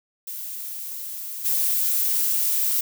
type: noise with level steps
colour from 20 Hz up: violet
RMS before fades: -33 / -22 dBFS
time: 0.27-2.81 s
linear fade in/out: 5 ms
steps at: 1.44 s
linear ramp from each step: 20 ms
effects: none